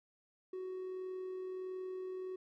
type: tone with amplitude modulation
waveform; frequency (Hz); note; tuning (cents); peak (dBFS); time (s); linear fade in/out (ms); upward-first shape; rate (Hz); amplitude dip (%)
triangle; 372; F#4; +9; -36; 0.53-2.36; 5; sine; 41.5; 30
effects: tanh soft clip ceiling -33 dBFS